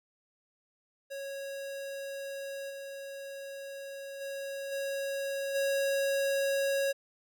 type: tone with level steps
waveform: square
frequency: 551 Hz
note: C#5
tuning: 11 cents flat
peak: -38 / -41 / -37 / -33 / -28 dBFS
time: 1.1-6.93 s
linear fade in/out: 20 ms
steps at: 2.69 / 4.2 / 4.71 / 5.54 s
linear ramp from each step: 20 ms
effects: none